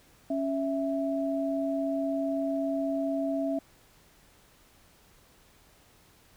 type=tone pair together; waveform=sine; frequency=276.8 / 659.3 Hz; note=C#4 / E5; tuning=-2 / 0 cents; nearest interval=octave + minor third; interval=1502 cents; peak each=-29 / -30 dBFS; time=0.3-3.59 s; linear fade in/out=5 ms; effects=pink hiss -60 dBFS RMS until 6.36 s